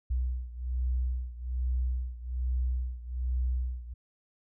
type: beating tone pair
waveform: sine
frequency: 62 / 63.2 Hz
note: B1 / B1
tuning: +7 / +41 cents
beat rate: 1.2 Hz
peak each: -30 / -33 dBFS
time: 0.1-3.94 s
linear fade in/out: 10 ms
effects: none